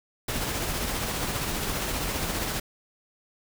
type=noise with tremolo; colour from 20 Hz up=pink; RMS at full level=-28 dBFS; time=0.28-2.6 s; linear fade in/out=5 ms; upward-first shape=triangle; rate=15 Hz; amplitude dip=35%; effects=none